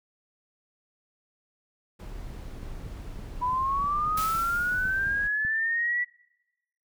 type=noise; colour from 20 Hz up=brown; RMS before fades=-39 dBFS; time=1.99-5.28 s; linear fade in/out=10 ms
type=clicks; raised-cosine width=5 ms; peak=-28 dBFS; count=11; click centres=2.631 / 2.865 / 3.192 / 3.533 / 3.843 / 4.077 / 4.185 / 4.351 / 4.854 / 5.07 / 5.45 s
type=linear sweep; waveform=sine; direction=up; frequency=979 to 1963 Hz; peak=-24 dBFS; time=3.41-6.05 s; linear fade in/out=20 ms
type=noise with exponential decay; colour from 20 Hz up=white; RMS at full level=-34 dBFS; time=4.17-5.46 s; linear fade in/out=5 ms; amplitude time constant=280 ms
effects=noise-tail reverb RT60 1.0 s tail -26 dB re dry